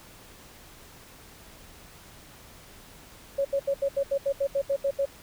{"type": "tone bursts", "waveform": "sine", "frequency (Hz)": 554.4, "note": "C#5", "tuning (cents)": 0, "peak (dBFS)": -22, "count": 12, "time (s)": [3.38, 5.056], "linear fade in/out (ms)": 10, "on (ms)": 70, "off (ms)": 76, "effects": ["pink hiss -50 dBFS RMS until 5.22 s"]}